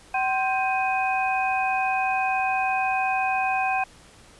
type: tone cluster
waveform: sine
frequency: 761 / 1047 / 1583 / 2503 Hz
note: F#5 / C6 / G6 / D#7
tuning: +48 / +1 / +17 / +10 cents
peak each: -23 / -32 / -32 / -27 dBFS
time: 0.14-3.84 s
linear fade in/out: 5 ms
effects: pink hiss -51 dBFS RMS until 4.39 s + resampled to 24000 Hz